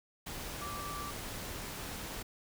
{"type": "tone in noise", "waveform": "sine", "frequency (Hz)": 1167, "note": "D6", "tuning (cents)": -11, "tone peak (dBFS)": -41, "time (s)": [0.61, 1.11], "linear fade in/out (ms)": 10, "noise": "pink", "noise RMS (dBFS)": -42, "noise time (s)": [0.26, 2.23], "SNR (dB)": -2, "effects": []}